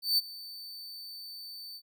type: tone with ADSR envelope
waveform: 45% pulse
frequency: 4547 Hz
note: C#8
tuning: 43 cents sharp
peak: -21 dBFS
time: 0.02-1.82 s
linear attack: 160 ms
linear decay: 25 ms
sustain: -20 dB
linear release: 61 ms
effects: none